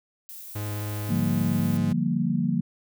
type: noise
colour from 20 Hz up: violet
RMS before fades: -41 dBFS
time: 0.29-1.77 s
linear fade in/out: 0 ms
type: tone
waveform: 45% pulse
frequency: 104.1 Hz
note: G#2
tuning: 5 cents sharp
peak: -29 dBFS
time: 0.55-1.93 s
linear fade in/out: 10 ms
type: chord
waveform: sine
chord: G minor seventh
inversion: second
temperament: equal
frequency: 146.83 / 174.61 / 196 / 233.1 Hz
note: D3 / F3 / G3 / Bb3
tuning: 0 / 0 / 0 / 0 cents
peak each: -29 / -26 / -30 / -26 dBFS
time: 1.09-2.61 s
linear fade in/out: 10 ms
effects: none